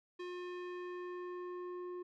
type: tone with low-pass filter sweep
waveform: square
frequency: 357.9 Hz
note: F4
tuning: 42 cents sharp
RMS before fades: -44 dBFS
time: 0.19-2.03 s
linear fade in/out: 10 ms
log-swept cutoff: 3500 to 850 Hz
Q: 1.1
effects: none